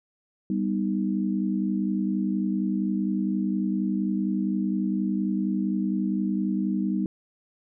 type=chord; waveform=sine; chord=G augmented; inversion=none; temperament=equal; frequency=196 / 246.9 / 311.1 Hz; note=G3 / B3 / D#4; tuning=0 / 0 / 0 cents; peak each=-25 / -30 / -29 dBFS; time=0.5-7.06 s; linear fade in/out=2 ms; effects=none

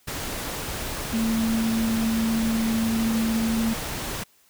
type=tone in noise; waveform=sine; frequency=225.2 Hz; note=A3; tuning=40 cents sharp; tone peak=-21 dBFS; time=1.13-3.74 s; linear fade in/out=10 ms; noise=pink; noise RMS=-31 dBFS; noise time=0.07-4.24 s; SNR=+7 dB; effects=white hiss -60 dBFS RMS until 4.49 s

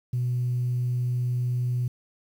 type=tone; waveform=sine; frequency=123.47 Hz; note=B2; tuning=in tune; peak=-22 dBFS; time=0.13-1.88 s; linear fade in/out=5 ms; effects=tanh soft clip ceiling -19 dBFS + 9-bit

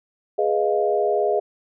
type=chord; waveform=sine; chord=F half-diminished seventh; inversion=first; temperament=equal with one note detuned; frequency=415.3 / 490.8 / 622.3 / 698.5 Hz; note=Ab4 / Cb5 / Eb5 / F5; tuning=0 / -11 / 0 / 0 cents; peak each=-21 / -27 / -23 / -24 dBFS; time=0.38-1.4 s; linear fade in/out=10 ms; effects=none

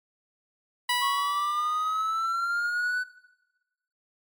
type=tone with exponential decay; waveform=15% pulse; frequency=980 Hz; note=B5; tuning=14 cents flat; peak=-16 dBFS; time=0.89-2.32 s; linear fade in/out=5 ms; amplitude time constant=310 ms
type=linear sweep; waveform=triangle; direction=up; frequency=1089 to 1500 Hz; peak=-23 dBFS; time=1.01-3.04 s; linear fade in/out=20 ms
effects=noise-tail reverb RT60 1.0 s tail -18 dB re dry + MP3 96 kbps

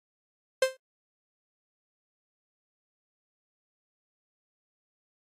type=tone with exponential decay; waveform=45% pulse; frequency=523.3 Hz; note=C5; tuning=in tune; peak=-17 dBFS; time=0.62-0.77 s; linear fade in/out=5 ms; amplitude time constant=31 ms; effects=AAC 32 kbps

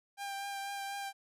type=tone with vibrato; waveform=sawtooth; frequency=795 Hz; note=G5; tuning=24 cents sharp; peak=-34 dBFS; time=0.17-1.13 s; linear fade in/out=50 ms; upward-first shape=triangle; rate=4.1 Hz; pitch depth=19 cents each way; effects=resampled to 32000 Hz

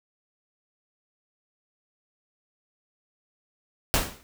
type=noise with exponential decay; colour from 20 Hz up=pink; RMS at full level=-19 dBFS; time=3.94-4.23 s; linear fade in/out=0 ms; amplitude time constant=63 ms; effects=none

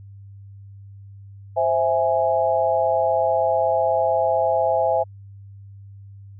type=chord; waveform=sine; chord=C augmented; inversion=none; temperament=equal; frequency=523.3 / 659.3 / 830.6 Hz; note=C5 / E5 / G#5; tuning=0 / 0 / 0 cents; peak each=-22 / -20 / -22 dBFS; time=1.56-5.04 s; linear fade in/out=20 ms; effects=added 99 Hz sine -39 dBFS peak until 6.39 s

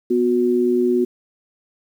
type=tone pair together; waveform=sine; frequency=246.9 / 364.2 Hz; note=B3 / F#4; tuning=0 / -27 cents; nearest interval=perfect fifth; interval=673 cents; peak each=-19 / -16 dBFS; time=0.1-1.05 s; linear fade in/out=10 ms; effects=8-bit

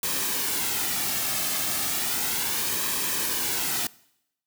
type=noise with flanger; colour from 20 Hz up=white; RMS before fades=-27 dBFS; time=0.03-3.87 s; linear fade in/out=2 ms; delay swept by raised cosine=1.4 to 2.09 ms; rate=0.34 Hz; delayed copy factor=-0.5; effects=noise-tail reverb RT60 0.8 s tail -22 dB re dry

